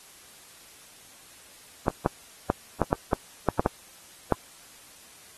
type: clicks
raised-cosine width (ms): 1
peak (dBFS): -7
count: 10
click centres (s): 1.882 / 2.061 / 2.501 / 2.817 / 2.929 / 3.132 / 3.487 / 3.595 / 3.661 / 4.323
effects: white hiss -51 dBFS RMS until 5.37 s + AAC 32 kbps